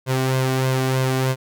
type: tone with flanger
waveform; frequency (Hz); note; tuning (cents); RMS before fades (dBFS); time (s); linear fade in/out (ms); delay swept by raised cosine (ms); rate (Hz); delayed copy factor
sawtooth; 130.81; C3; 0; -20; 0.06-1.36; 50; 1.9 to 2.72; 3.2; +0.55
effects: none